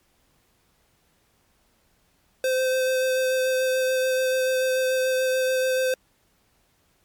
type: tone with vibrato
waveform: square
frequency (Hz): 517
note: C5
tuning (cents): -21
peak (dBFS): -21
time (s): 2.44-5.94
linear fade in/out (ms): 2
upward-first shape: sine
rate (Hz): 6.9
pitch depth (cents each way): 12
effects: pink hiss -65 dBFS RMS until 7.04 s + MP3 96 kbps